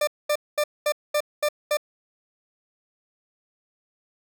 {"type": "tone bursts", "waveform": "40% pulse", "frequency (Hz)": 595, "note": "D5", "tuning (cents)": 22, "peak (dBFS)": -19, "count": 7, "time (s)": [0.01, 1.771], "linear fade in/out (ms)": 5, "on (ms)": 63, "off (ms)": 220, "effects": []}